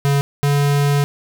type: tone pair in turn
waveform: square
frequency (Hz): 141.1 / 142.99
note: C#3 / D3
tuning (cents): +31 / -46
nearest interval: unison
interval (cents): 23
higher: second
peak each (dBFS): -14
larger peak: neither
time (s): 0.05-0.21 / 0.43-1.04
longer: second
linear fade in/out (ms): 0
effects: 8-bit